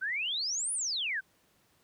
sine exponential two-way sweep, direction up then down, 1477 to 10090 to 1477 Hz, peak -30 dBFS, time 0.01-1.21 s, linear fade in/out 20 ms, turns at 0.73 s, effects pink hiss -68 dBFS RMS until 1.83 s + high-pass 80 Hz 12 dB/octave

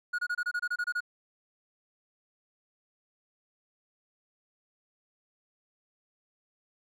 triangle tone bursts, 1447 Hz, F#6, 39 cents flat, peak -26 dBFS, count 11, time 0.13-1.006 s, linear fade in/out 10 ms, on 56 ms, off 26 ms, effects none

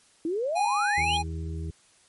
sine exponential sweep, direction up, 311.1 to 3324 Hz, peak -25 dBFS, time 0.25-1.17 s, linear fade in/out 2 ms
square tone, 823 Hz, G#5, 16 cents flat, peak -26 dBFS, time 0.55-1.23 s, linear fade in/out 20 ms
harmonic tone, 81 Hz, E2, 30 cents flat, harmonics 1 / 2 / 4 / 5, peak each -31 / -37 / -43 / -45 dBFS, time 0.97-1.71 s, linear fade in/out 10 ms
effects white hiss -60 dBFS RMS until 2.08 s + MP3 48 kbps

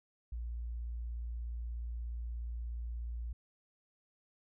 sine tone, 58.4 Hz, A#1, 4 cents sharp, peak -37 dBFS, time 0.32-3.33 s, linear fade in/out 5 ms, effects none

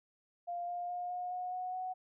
sine tone with pitch steps, 698.5 / 705.4 / 712.4 / 719.4 / 726.5 / 733.7 / 740.9 Hz, F5 / F5 / F5 / F#5 / F#5 / F#5 / F#5, 0 / +17 / +34 / -49 / -32 / -15 / +2 cents, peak -36 dBFS, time 0.47-1.94 s, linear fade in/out 20 ms, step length 210 ms, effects none

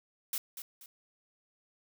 blue noise with echo, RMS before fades -34 dBFS, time 0.33-0.38 s, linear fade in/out 2 ms, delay 240 ms, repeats 2, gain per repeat -9 dB, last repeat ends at 0.86 s, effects none

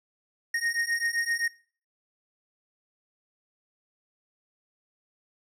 square beating tone pair, 1856 / 1863.7 Hz, A#6 / A#6, -8 / -1 cents, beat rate 7.7 Hz, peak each -30 dBFS, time 0.54-1.48 s, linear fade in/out 5 ms, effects noise-tail reverb RT60 0.4 s tail -18 dB re dry + low-pass 11000 Hz 12 dB/octave

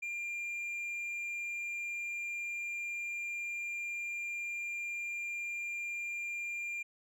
sine tone with hard clipping, 2394 Hz, D7, 33 cents sharp, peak -37 dBFS, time 0.02-6.83 s, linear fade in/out 10 ms, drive 3 dB, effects none

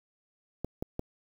clicks, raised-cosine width 2 ms, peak -19 dBFS, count 3, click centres 0.646 / 0.825 / 0.994 s, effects 8-bit

